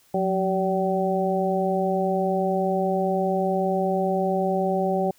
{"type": "harmonic tone with a mistuned harmonic", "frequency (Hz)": 191, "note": "G3", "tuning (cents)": -45, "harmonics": [1, 2, 3, 4], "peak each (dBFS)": [-26, -26, -26, -26], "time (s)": [0.14, 5.11], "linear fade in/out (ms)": 5, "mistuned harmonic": 1, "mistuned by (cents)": -73, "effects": ["white hiss -59 dBFS RMS until 5.18 s"]}